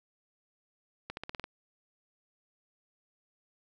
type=accelerating click train; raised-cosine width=0.3 ms; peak=-22 dBFS; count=7; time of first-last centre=1.1-1.441 s; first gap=71 ms; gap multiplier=0.91; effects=none